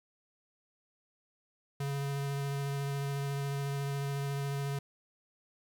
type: tone with vibrato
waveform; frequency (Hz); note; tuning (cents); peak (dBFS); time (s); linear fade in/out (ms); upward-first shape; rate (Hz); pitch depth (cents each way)
square; 140; C#3; +18; -33; 1.8-4.79; 5; sine; 14; 11
effects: 11-bit